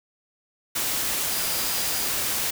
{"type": "tone in noise", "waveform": "sine", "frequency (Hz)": 4883, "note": "D#8", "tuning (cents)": -33, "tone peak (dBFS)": -35, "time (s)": [1.31, 2.08], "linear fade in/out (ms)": 10, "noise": "white", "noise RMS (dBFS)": -26, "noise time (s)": [0.75, 2.51], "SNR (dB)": -12, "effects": []}